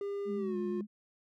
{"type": "tone with pitch glide", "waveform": "triangle", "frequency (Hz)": [401.8, 355.9], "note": ["G4", "F4"], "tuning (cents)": [43, 33], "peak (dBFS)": -32, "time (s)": [0.01, 0.81], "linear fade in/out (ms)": 2, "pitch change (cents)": -210, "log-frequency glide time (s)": [0.36, 0.57]}
{"type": "tone with vibrato", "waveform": "sine", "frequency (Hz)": 207.9, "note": "G#3", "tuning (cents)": 2, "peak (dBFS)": -35, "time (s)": [0.25, 0.87], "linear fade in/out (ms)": 50, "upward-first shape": "square", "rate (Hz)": 8.6, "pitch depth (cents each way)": 29}
{"effects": []}